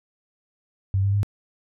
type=tone with pitch steps; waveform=sine; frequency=96.8 / 99.18 / 101.61 Hz; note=G2 / G2 / G#2; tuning=-21 / +21 / -37 cents; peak=-18 dBFS; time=0.94-1.231 s; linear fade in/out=0 ms; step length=97 ms; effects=none

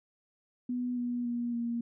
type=tone with pitch steps; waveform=sine; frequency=246.9 / 242.9 / 239 / 235.2 Hz; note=B3 / B3 / A#3 / A#3; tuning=0 / -29 / +43 / +16 cents; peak=-30 dBFS; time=0.69-1.81 s; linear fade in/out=5 ms; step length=280 ms; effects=none

